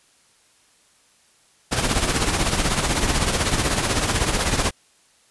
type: noise with tremolo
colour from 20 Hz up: pink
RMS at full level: -18 dBFS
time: 1.71-4.71 s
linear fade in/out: 20 ms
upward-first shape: triangle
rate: 16 Hz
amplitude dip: 65%
effects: white hiss -58 dBFS RMS until 5.3 s + resampled to 24000 Hz